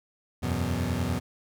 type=chord; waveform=25% pulse; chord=E suspended second; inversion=none; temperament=equal; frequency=82.41 / 92.5 / 123.47 Hz; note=E2 / F#2 / B2; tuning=0 / 0 / 0 cents; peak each=-27 / -27 / -28 dBFS; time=0.42-1.2 s; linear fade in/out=20 ms; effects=none